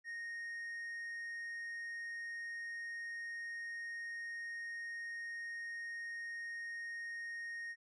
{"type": "tone", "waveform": "triangle", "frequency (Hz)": 1859, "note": "A#6", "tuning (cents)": -5, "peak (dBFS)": -40, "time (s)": [0.04, 7.76], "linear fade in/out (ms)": 50, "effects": ["resampled to 22050 Hz"]}